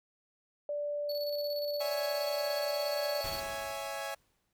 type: tone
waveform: sine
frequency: 585 Hz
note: D5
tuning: 7 cents flat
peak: -32 dBFS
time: 0.69-3.21 s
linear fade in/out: 2 ms
type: tone with tremolo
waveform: square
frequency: 4435 Hz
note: C#8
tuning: in tune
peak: -38 dBFS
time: 1.09-3.4 s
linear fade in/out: 5 ms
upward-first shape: square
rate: 17 Hz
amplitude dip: 55%
type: chord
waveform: sawtooth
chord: C# minor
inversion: none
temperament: equal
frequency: 554.4 / 659.3 / 830.6 Hz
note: C#5 / E5 / G#5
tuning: 0 / 0 / 0 cents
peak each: -37 dBFS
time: 1.8-4.15 s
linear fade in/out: 10 ms
type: noise with exponential decay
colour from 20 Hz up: pink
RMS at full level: -41 dBFS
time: 3.24-4.53 s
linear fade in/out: 2 ms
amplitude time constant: 280 ms
effects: none